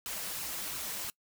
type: noise with flanger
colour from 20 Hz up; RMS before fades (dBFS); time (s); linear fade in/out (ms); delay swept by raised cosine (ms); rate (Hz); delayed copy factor
white; -38; 0.06-1.1; 0; 0.72 to 6.32; 2.9; +0.6
effects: noise-tail reverb RT60 0.1 s tail -24 dB re dry